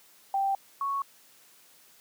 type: tone pair in turn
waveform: sine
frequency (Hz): 784 / 1108.7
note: G5 / C#6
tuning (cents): 0 / 0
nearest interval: tritone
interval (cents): 600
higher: second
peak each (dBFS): -24 / -27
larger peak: first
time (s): 0.34-0.55 / 0.81-1.02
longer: neither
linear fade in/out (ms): 2
effects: white hiss -58 dBFS RMS until 2 s + high-pass 150 Hz 12 dB/octave